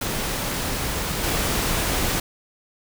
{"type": "noise with level steps", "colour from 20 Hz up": "pink", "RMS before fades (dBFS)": [-26, -23], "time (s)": [0.01, 2.2], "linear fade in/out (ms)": 5, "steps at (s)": 1.23, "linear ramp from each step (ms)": 10, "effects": []}